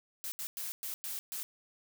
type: noise bursts at uneven times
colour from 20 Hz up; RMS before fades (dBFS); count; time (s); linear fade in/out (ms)
blue; -39; 6; 0.24-0.32 / 0.39-0.47 / 0.57-0.72 / 0.83-0.94 / 1.04-1.19 / 1.32-1.43; 0
effects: none